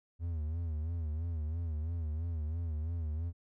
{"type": "tone with vibrato", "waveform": "triangle", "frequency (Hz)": 80.5, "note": "E2", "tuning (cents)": -41, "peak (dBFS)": -31, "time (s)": [0.19, 3.33], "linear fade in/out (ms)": 50, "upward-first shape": "sine", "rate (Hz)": 3, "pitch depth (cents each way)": 110, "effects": []}